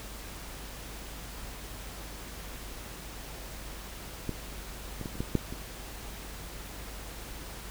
clicks, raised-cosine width 3 ms, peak -18 / -24 / -22 / -29 / -18 / -11 / -25 dBFS, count 7, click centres 4.293 / 5.013 / 5.058 / 5.155 / 5.205 / 5.353 / 5.525 s, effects added 50 Hz sine -44 dBFS peak until 7.7 s + pink hiss -44 dBFS RMS until 7.7 s

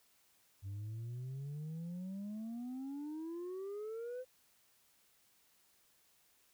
sine exponential sweep, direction up, 95.6 to 517 Hz, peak -38 dBFS, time 0.62-4.25 s, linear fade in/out 50 ms, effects tanh soft clip ceiling -40 dBFS + white hiss -71 dBFS RMS until 6.53 s

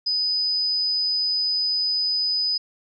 sine tone, 4994 Hz, D#8, 6 cents sharp, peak -20 dBFS, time 0.06-2.58 s, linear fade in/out 10 ms, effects none

